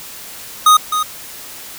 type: tone with echo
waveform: square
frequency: 1244.5 Hz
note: D#6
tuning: in tune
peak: -6 dBFS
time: 0.66-0.77 s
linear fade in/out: 5 ms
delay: 260 ms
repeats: 1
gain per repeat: -9 dB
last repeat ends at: 1.03 s
effects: white hiss -33 dBFS RMS until 1.78 s